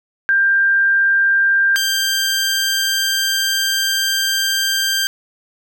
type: tone pair in turn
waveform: sine / 15% pulse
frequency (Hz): 1589 / 1580.9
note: G6 / G6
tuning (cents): +23 / +14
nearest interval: unison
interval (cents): 9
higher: first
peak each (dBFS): -11 / -9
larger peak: second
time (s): 0.29-1.76 / 1.76-5.07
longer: second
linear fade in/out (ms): 0
effects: none